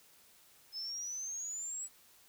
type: exponential sweep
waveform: sine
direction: up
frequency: 5160 to 7902 Hz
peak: -38 dBFS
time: 0.72-1.89 s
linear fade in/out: 50 ms
effects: white hiss -63 dBFS RMS until 2.28 s